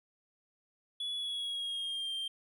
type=tone with pitch glide; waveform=triangle; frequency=3400 to 3172 Hz; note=G#7 to G7; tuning=+40 to +20 cents; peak=-33 dBFS; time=1-2.28 s; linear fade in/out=5 ms; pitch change=-120 cents; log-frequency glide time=1.16-2.13 s; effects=none